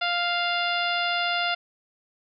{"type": "harmonic tone", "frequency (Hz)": 698.5, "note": "F5", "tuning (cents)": 0, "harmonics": [1, 2, 3, 4, 5, 6, 7], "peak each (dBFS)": [-28, -28, -32, -30, -32, -38, -37], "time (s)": [0.01, 1.55], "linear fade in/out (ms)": 10, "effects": []}